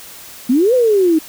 sine exponential two-way sweep, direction up then down, 233.1 to 521 to 306.8 Hz, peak -9 dBFS, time 0.49-1.19 s, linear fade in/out 10 ms, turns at 0.74 s, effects white hiss -36 dBFS RMS until 1.28 s

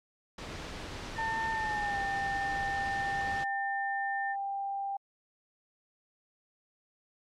pink noise, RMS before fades -41 dBFS, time 0.38-3.44 s, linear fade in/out 5 ms
sine tone, 1800 Hz, A6, 39 cents sharp, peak -34 dBFS, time 1.15-4.36 s, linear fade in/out 50 ms
sine tone with pitch glide, 894 to 791.9 Hz, A5 to G5, +27 to +17 cents, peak -32 dBFS, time 1.18-4.97 s, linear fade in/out 5 ms, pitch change -210 cents, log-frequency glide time 1.51-2 s
effects low-pass 5000 Hz 12 dB/octave + AAC 64 kbps

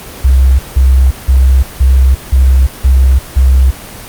sine tone bursts, 65.41 Hz, C2, in tune, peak -3 dBFS, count 7, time 0.24-3.71 s, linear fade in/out 10 ms, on 350 ms, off 170 ms, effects pink hiss -28 dBFS RMS until 4.08 s + Opus 24 kbps

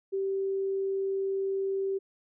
sine tone, 388.6 Hz, G4, 15 cents flat, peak -27 dBFS, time 0.12-1.99 s, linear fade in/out 20 ms, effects none

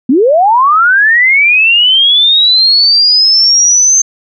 sine linear sweep, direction up, 230.3 to 6330 Hz, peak -4 dBFS, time 0.09-4.02 s, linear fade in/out 5 ms, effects none

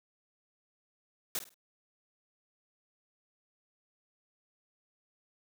white noise with echo, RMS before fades -34 dBFS, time 1.35-1.39 s, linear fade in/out 2 ms, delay 51 ms, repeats 3, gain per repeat -11 dB, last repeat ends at 1.543 s, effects none

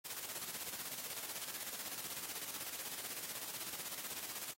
white noise with tremolo, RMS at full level -43 dBFS, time 0.04-4.54 s, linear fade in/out 20 ms, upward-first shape square, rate 16 Hz, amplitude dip 50%, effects high-pass 100 Hz 12 dB/octave + AAC 48 kbps

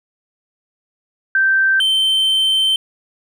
sine / triangle tone pair in turn, 1560 / 3103 Hz, G6 / G7, -9 / -18 cents, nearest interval octave, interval 1191 cents, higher second, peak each -11 dBFS, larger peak neither, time 1.35-1.8 / 1.8-2.76 s, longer second, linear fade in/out 2 ms, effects none

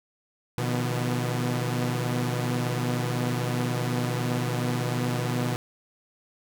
sawtooth tone cluster, 122.4 / 152.1 / 170.3 / 247.6 Hz, B2 / D#3 / F3 / B3, -15 / -39 / -43 / +5 cents, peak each -23 / -29 / -31 / -30 dBFS, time 0.58-5.56 s, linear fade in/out 0 ms, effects none

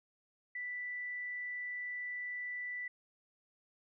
sine tone, 1975.5 Hz, B6, in tune, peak -38 dBFS, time 0.55-2.88 s, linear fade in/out 5 ms, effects none

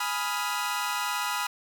sawtooth chord, F half-diminished seventh, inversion first, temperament equal with one note detuned, 830.6 / 987.8 / 1253.9 / 1396.9 Hz, Ab5 / Cb6 / Eb6 / F6, 0 / 0 / +13 / 0 cents, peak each -31 / -28 / -30 / -30 dBFS, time 0-1.47 s, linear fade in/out 5 ms, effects none

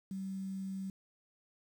sine tone with quantisation, 192 Hz, G3, 36 cents flat, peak -37 dBFS, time 0.11-0.9 s, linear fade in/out 2 ms, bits 10, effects none

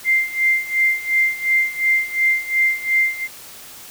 sine tone with tremolo, 2093 Hz, C7, in tune, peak -12 dBFS, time 0.04-3.28 s, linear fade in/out 50 ms, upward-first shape sine, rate 2.8 Hz, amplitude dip 85%, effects white hiss -39 dBFS RMS until 3.9 s

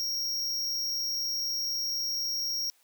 square tone with amplitude modulation, 5588 Hz, F8, in tune, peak -27 dBFS, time 0-2.7 s, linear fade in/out 0 ms, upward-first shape sine, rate 276 Hz, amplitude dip 50%, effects white hiss -65 dBFS RMS until 2.83 s + high-pass 400 Hz 12 dB/octave

